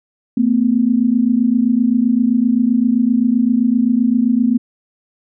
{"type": "tone pair together", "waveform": "sine", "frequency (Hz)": [225.8, 253.5], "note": ["A3", "B3"], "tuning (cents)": [45, 45], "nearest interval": "major second", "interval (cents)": 200, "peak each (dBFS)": -14, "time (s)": [0.37, 4.58], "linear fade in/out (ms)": 5, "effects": []}